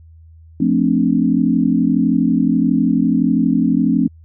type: chord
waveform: sine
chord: D minor seventh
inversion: first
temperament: equal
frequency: 174.61 / 220 / 261.6 / 293.7 Hz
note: F3 / A3 / C4 / D4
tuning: 0 / 0 / 0 / 0 cents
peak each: -19 / -17 / -16 / -19 dBFS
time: 0.6-4.08 s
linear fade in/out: 5 ms
effects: added 81 Hz sine -40 dBFS peak until 4.24 s